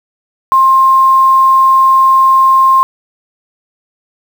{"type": "tone with quantisation", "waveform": "sine", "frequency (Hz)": 1060, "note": "C6", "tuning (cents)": 22, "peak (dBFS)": -4, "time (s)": [0.52, 2.83], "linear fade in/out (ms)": 0, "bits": 5, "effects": []}